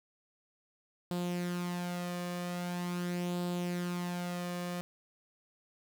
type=tone with flanger; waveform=sawtooth; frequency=176.6 Hz; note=F3; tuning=20 cents sharp; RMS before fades=-36 dBFS; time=1.11-4.81 s; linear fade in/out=0 ms; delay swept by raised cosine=0.24 to 1.74 ms; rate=0.43 Hz; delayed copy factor=+0.5; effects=none